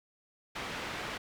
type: low-pass noise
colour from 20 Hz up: white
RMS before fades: -39 dBFS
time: 0.55-1.18 s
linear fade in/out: 10 ms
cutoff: 2400 Hz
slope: 12 dB/octave
effects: none